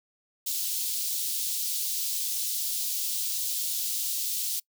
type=high-pass noise; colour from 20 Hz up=white; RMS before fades=-30 dBFS; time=0.46-4.6 s; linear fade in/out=10 ms; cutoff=3500 Hz; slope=24 dB/octave; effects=noise-tail reverb RT60 0.1 s tail -24 dB re dry